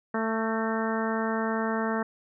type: harmonic tone with a mistuned harmonic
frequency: 222.5 Hz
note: A3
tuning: 20 cents sharp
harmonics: 1 / 2 / 3 / 4 / 5 / 6 / 7 / 8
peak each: -29 / -32 / -34 / -35 / -36 / -37 / -37 / -38 dBFS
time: 0.14-2.03 s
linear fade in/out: 5 ms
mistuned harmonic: 8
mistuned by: +36 cents
effects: none